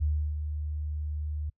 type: tone with ADSR envelope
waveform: sine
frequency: 75.3 Hz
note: D2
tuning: 44 cents sharp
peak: -23 dBFS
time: 0-1.5 s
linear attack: 26 ms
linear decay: 320 ms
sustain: -7 dB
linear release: 9 ms
effects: noise-tail reverb RT60 0.1 s tail -26 dB re dry